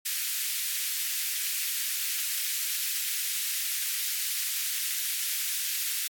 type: high-pass noise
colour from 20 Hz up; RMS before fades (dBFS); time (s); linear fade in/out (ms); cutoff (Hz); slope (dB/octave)
white; -30; 0.05-6.08; 10; 1800; 24
effects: AAC 64 kbps